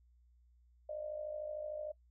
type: tone with amplitude modulation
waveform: sine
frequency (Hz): 607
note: D#5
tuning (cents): -43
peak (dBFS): -36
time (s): 0.89-1.92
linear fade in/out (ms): 5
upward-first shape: sine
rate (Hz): 53.3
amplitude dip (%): 70
effects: noise-tail reverb RT60 0.1 s tail -20 dB re dry + added 60 Hz sine -64 dBFS peak until 2.1 s